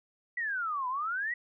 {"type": "exponential two-way sweep", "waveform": "sine", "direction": "down then up", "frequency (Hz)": [1975.5, 982, 1975.5], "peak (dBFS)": -30, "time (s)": [0.37, 1.34], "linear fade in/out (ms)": 5, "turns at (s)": 0.88, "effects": []}